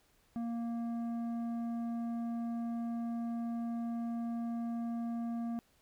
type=tone with tanh clipping; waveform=triangle; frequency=233.1 Hz; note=A#3; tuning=in tune; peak=-36 dBFS; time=0.36-5.59 s; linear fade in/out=0 ms; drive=13 dB; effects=pink hiss -70 dBFS RMS until 5.81 s